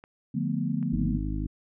clicks, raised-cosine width 0.5 ms, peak -32 / -36 dBFS, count 2, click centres 0.039 / 0.828 s
sine chord, B half-diminished seventh, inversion first, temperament just, 148.16 / 177.8 / 222.2 / 246.9 Hz, D3 / F3 / A3 / B3, +16 / +31 / +17 / 0 cents, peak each -31 dBFS, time 0.34-1.18 s, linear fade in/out 10 ms
harmonic tone, 51.91 Hz, G#1, in tune, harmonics 1 / 2 / 3 / 4 / 5 / 6, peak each -30 / -36 / -36 / -41 / -36 / -37 dBFS, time 0.92-1.47 s, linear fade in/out 10 ms
effects none

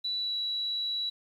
sine tone with pitch glide, 3951 to 3919 Hz, B7 to B7, 0 to -14 cents, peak -29 dBFS, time 0.04-1.1 s, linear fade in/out 10 ms, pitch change -14 cents, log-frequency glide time 0.19-0.35 s, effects 10-bit

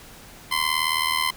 15% pulse tone with amplitude modulation, 1033 Hz, C6, 22 cents flat, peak -11 dBFS, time 0.51-1.31 s, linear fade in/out 10 ms, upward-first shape sine, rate 78.7 Hz, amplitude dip 80%, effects pink hiss -45 dBFS RMS until 1.36 s

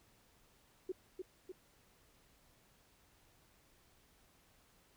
sine tone with echo, 370 Hz, F#4, in tune, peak -36 dBFS, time 0.89-0.92 s, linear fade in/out 5 ms, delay 300 ms, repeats 2, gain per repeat -4 dB, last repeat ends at 1.52 s, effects pink hiss -69 dBFS RMS until 4.96 s

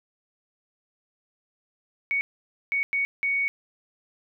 sine tone bursts at uneven times, 2231 Hz, C#7, 11 cents sharp, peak -22 dBFS, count 4, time 2.11-2.21 / 2.72-2.83 / 2.93-3.05 / 3.23-3.48 s, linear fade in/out 0 ms, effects none

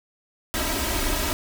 pink noise with comb filter, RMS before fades -25 dBFS, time 0.54-1.33 s, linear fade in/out 0 ms, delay 3.1 ms, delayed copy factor +0.85, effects none

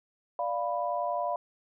sine chord, B diminished, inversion first, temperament equal, 587.3 / 698.5 / 987.8 Hz, D5 / F5 / B5, 0 / 0 / 0 cents, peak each -33 / -31 / -33 dBFS, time 0.39-1.36 s, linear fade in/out 2 ms, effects none

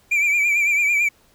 triangle tone with vibrato, 2349 Hz, D7, in tune, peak -14 dBFS, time 0.11-1.09 s, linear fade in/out 10 ms, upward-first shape triangle, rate 9 Hz, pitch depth 71 cents each way, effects pink hiss -57 dBFS RMS until 1.34 s

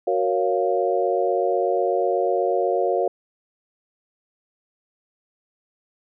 sine chord, Gb major seventh, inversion none, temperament equal, 370 / 466.2 / 554.4 / 698.5 Hz, Gb4 / Bb4 / Db5 / F5, 0 / 0 / 0 / 0 cents, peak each -24 dBFS, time 0.07-3.08 s, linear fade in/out 5 ms, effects none

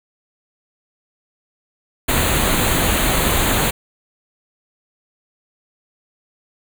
pink band-stop noise, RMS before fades -17 dBFS, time 2.08-3.71 s, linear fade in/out 10 ms, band 4400 to 6400 Hz, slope 96 dB/octave, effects none

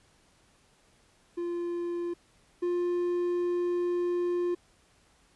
triangle tone pair in turn, 346.4 / 352 Hz, F4 / F4, -14 / +14 cents, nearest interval unison, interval 28 cents, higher second, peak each -28 / -24 dBFS, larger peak second, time 1.37-2.14 / 2.62-4.55 s, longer second, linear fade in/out 10 ms, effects pink hiss -64 dBFS RMS until 5.35 s + resampled to 24000 Hz

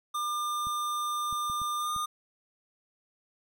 square tone with pitch glide, 1200 to 1218.2 Hz, D6 to D#6, +37 to -37 cents, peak -30 dBFS, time 0.14-2.06 s, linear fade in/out 10 ms, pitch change +26 cents, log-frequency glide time 1.79-1.91 s
clicks, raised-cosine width 5 ms, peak -33 dBFS, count 5, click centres 0.67 / 1.327 / 1.499 / 1.617 / 1.963 s
effects none

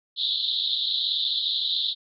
white band-pass noise, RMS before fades -26 dBFS, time 0.16-1.95 s, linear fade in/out 50 ms, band 3400 to 4100 Hz, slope 96 dB/octave, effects none

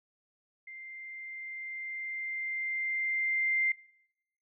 sine tone with level ramp, 2093 Hz, C7, in tune, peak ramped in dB -43 to -24 dBFS, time 0.67-3.72 s, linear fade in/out 5 ms, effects noise-tail reverb RT60 0.8 s tail -24 dB re dry

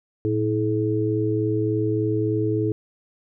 sine tone cluster, 113.8 / 322.9 / 426.3 Hz, A#2 / E4 / G#4, -41 / -36 / +45 cents, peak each -24 dBFS, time 0.25-2.72 s, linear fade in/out 0 ms, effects none

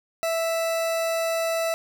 40% pulse tone, 659.3 Hz, E5, in tune, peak -22 dBFS, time 0.23-1.74 s, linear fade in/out 0 ms, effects none

